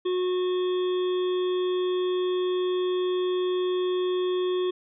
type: harmonic tone with a mistuned harmonic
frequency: 364.4 Hz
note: F#4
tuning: 26 cents flat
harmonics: 1 / 3 / 5 / 7 / 9 / 10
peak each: -23 / -38 / -48 / -50 / -41 / -44 dBFS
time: 0.05-4.71 s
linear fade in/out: 10 ms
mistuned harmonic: 10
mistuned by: -61 cents
effects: none